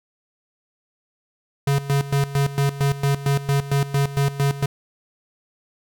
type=tone with tremolo; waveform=square; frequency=140 Hz; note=C#3; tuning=18 cents sharp; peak=-17 dBFS; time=1.67-4.66 s; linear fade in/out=5 ms; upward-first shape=square; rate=4.4 Hz; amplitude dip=80%; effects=none